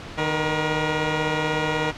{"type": "tone pair together", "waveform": "10% pulse", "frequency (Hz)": [153.6, 477.1], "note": ["D#3", "A#4"], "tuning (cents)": [-22, 40], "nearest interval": "octave + minor sixth", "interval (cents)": 1962, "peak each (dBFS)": -16, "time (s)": [0.17, 1.92], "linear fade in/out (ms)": 20, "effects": ["pink hiss -37 dBFS RMS until 1.97 s", "low-pass 4000 Hz 12 dB/octave"]}